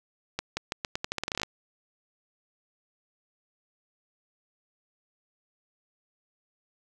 accelerating click train, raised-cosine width 0.2 ms, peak -12 dBFS, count 16, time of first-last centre 0.39-1.433 s, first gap 180 ms, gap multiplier 0.84, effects 9-bit

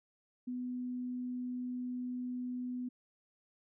sine tone, 249 Hz, B3, 14 cents sharp, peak -36 dBFS, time 0.47-2.89 s, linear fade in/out 10 ms, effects none

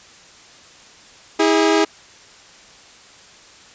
sawtooth tone pair together, 322.2 / 409.5 Hz, E4 / G#4, -39 / -24 cents, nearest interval major third, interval 415 cents, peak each -12 / -12 dBFS, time 1.39-1.85 s, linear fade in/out 10 ms, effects white hiss -45 dBFS RMS until 3.74 s + resampled to 16000 Hz

